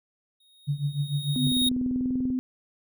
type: tone with exponential growth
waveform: square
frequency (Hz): 3735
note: A#7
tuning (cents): +3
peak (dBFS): -21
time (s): 0.4-1.69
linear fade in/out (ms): 5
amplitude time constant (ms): 280
type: tone with tremolo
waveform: sine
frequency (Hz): 144.1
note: D3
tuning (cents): -33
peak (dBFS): -21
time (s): 0.67-1.52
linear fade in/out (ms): 20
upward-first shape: triangle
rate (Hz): 6.7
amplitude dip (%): 95
type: tone with pitch glide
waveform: sine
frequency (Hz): 251.4 to 255.5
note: B3 to C4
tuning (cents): +31 to -41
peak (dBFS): -24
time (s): 1.36-2.39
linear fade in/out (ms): 0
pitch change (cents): +28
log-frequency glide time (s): 1.72-2.12
type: click train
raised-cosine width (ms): 3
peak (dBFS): -24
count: 18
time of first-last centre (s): 1.47-2.303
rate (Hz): 20.4
effects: none